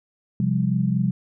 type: chord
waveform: sine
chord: C suspended fourth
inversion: none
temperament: equal with one note detuned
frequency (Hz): 130.81 / 174.61 / 199.31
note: C3 / F3 / G3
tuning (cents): 0 / 0 / +29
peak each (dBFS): -23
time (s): 0.4-1.11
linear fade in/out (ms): 2
effects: none